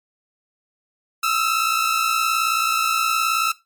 sawtooth tone pair together, 1287.1 / 1346 Hz, E6 / E6, -42 / +36 cents, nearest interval minor second, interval 78 cents, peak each -18 / -17 dBFS, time 1.23-3.52 s, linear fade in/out 5 ms, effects noise-tail reverb RT60 0.2 s tail -17 dB re dry + MP3 96 kbps

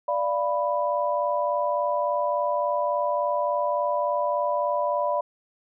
sine chord, B diminished, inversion first, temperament equal with one note detuned, 587.3 / 690.8 / 987.8 Hz, D5 / F5 / B5, 0 / -19 / 0 cents, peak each -25 / -29 / -26 dBFS, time 0.08-5.21 s, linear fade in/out 5 ms, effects none

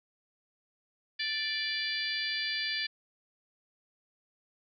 harmonic tone with a mistuned harmonic, 587.3 Hz, D5, in tune, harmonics 3 / 4 / 5 / 6 / 7 / 8, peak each -36 / -38 / -41 / -38 / -40 / -36 dBFS, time 1.19-2.87 s, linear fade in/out 10 ms, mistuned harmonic 6, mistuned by -27 cents, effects none

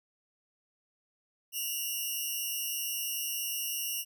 5% pulse tone pair together, 2751 / 2900 Hz, F7 / F#7, -27 / -35 cents, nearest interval minor second, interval 92 cents, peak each -27 / -26 dBFS, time 1.52-4.05 s, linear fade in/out 50 ms, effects none

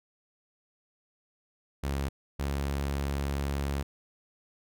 sawtooth tone pair in turn, 69.3 / 70.06 Hz, C#2 / C#2, 0 / +19 cents, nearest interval unison, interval 19 cents, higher second, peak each -25 dBFS, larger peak neither, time 1.83-2.09 / 2.39-3.83 s, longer second, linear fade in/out 10 ms, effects none

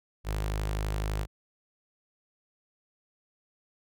sawtooth tone with notch filter, 51.91 Hz, G#1, in tune, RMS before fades -31 dBFS, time 0.24-1.27 s, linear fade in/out 50 ms, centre 240 Hz, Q 1.6, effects none

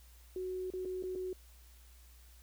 sine tone with dropouts, 370 Hz, F#4, in tune, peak -36 dBFS, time 0.36-1.33 s, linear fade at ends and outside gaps 2 ms, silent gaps 0.703-0.736 / 0.85-0.855 / 1.026-1.036 / 1.152-1.157 s, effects added 60 Hz sine -56 dBFS peak until 2.42 s + white hiss -64 dBFS RMS until 2.42 s

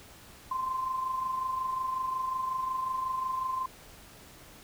sine tone with amplitude modulation, 1040 Hz, C6, 11 cents flat, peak -27 dBFS, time 0.51-3.66 s, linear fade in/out 5 ms, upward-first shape sine, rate 25.5 Hz, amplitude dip 50%, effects pink hiss -52 dBFS RMS until 4.63 s

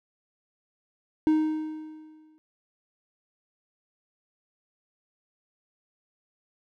triangle tone with exponential decay, 311.1 Hz, D#4, in tune, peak -15 dBFS, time 1.27-2.38 s, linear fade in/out 0 ms, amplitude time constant 240 ms, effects none

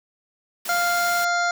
white high-pass noise, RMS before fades -32 dBFS, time 0.65-1.25 s, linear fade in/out 5 ms, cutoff 130 Hz, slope 48 dB/octave
harmonic tone, 698.5 Hz, F5, in tune, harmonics 1 / 2 / 3 / 5 / 6 / 7 / 8 / 9 / 10, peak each -23 / -22 / -32 / -41 / -34 / -42 / -37 / -46 / -36 dBFS, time 0.69-1.51 s, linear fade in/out 2 ms
effects none

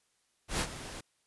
pink noise with ADSR envelope, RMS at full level -29 dBFS, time 0.48-1.01 s, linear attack 120 ms, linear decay 63 ms, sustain -14 dB, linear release 9 ms, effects white hiss -74 dBFS RMS until 1.26 s + resampled to 24000 Hz

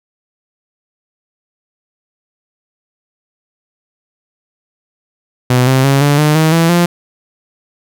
sawtooth tone with pitch steps, 125.6 / 131.54 / 137.76 / 144.28 / 151.1 / 158.25 / 165.73 / 173.57 Hz, B2 / C3 / C#3 / D3 / D3 / D#3 / E3 / F3, +30 / +10 / -10 / -30 / +50 / +30 / +10 / -10 cents, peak -4 dBFS, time 5.5-6.86 s, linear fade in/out 5 ms, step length 170 ms, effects none

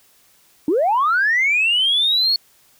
sine linear sweep, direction up, 277.2 to 4402 Hz, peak -13 dBFS, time 0.68-2.36 s, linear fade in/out 2 ms, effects tanh soft clip ceiling -10 dBFS + white hiss -55 dBFS RMS until 2.79 s

